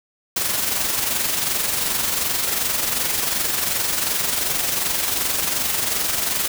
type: noise with amplitude modulation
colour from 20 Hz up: white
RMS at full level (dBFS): -20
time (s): 0.36-6.48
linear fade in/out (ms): 5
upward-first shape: sine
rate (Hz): 22.7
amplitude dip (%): 45
effects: none